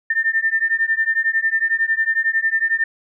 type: beating tone pair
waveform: sine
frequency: 1794 / 1805 Hz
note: A6 / A6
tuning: +33 / +44 cents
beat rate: 11 Hz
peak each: -19 dBFS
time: 0.1-2.84 s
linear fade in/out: 5 ms
effects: none